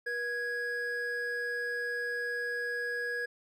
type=tone pair together; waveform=triangle; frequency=481.2 / 1661.2 Hz; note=B4 / G#6; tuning=-45 / 0 cents; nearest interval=octave + major sixth; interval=2145 cents; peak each=-36 / -31 dBFS; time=0.06-3.26 s; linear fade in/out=10 ms; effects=none